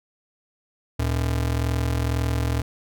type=ring-modulated tone; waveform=square; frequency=92.5 Hz; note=F#2; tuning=in tune; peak=-19 dBFS; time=0.99-2.62 s; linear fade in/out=5 ms; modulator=21 Hz; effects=none